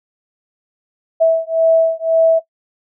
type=beating tone pair; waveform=sine; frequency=652 / 653.9 Hz; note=E5 / E5; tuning=-19 / -14 cents; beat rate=1.9 Hz; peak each=-13 dBFS; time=1.2-2.4 s; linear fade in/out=20 ms; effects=noise-tail reverb RT60 0.1 s tail -18 dB re dry